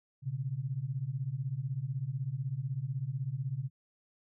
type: beating tone pair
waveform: sine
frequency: 123.47 / 139.47 Hz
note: B2 / C#3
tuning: 0 / +11 cents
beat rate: 16 Hz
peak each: -36 / -35 dBFS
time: 0.22-3.7 s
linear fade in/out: 50 ms
effects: none